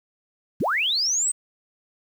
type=linear sweep; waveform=sine; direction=up; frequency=76.4 to 8372 Hz; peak=-20 dBFS; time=0.6-1.32 s; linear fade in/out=10 ms; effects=8-bit